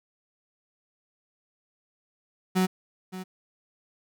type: tone with echo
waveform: 35% pulse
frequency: 185.8 Hz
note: F#3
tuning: 7 cents sharp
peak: -19 dBFS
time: 2.55-2.67 s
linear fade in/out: 20 ms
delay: 570 ms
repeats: 1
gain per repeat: -14 dB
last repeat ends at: 3.24 s
effects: none